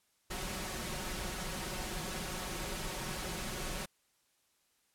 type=noise with comb filter; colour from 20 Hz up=pink; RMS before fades=-39 dBFS; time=0.3-3.86 s; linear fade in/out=10 ms; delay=5.4 ms; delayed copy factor=+0.55; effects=white hiss -74 dBFS RMS until 4.94 s + low-pass 12000 Hz 12 dB/octave